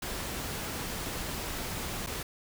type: noise with dropouts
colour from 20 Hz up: pink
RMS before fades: -36 dBFS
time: 0.02-2.23 s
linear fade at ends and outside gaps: 5 ms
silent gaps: 2.064-2.07 s
effects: none